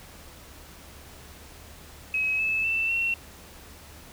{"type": "tone with pitch steps", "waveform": "sine", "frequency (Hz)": [2555, 2609, 2664, 2719], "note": ["D#7", "E7", "E7", "F7"], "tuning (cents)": [45, -18, 18, -47], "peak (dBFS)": -23, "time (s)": [2.14, 3.14], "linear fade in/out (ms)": 2, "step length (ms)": 250, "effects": ["added 73 Hz sine -51 dBFS peak until 4.12 s", "pink hiss -48 dBFS RMS until 4.12 s"]}